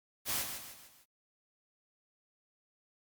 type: noise with echo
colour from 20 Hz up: white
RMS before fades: -34 dBFS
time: 0.25-0.46 s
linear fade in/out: 50 ms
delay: 150 ms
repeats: 4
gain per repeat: -7 dB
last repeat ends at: 1.06 s
effects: Opus 48 kbps